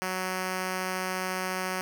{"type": "tone", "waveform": "5% pulse", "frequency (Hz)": 185.7, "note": "F#3", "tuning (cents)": 7, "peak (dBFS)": -18, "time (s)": [0.02, 1.81], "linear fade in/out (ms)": 0, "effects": []}